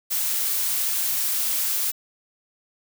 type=noise; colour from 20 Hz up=blue; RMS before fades=-24 dBFS; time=0.1-1.92 s; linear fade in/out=20 ms; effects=none